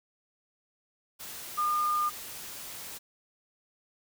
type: tone in noise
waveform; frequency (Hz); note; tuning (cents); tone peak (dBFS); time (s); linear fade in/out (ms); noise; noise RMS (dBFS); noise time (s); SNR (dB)
sine; 1212; D#6; -46; -25; 1.57-2.1; 20; white; -42; 1.19-2.99; +14
effects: none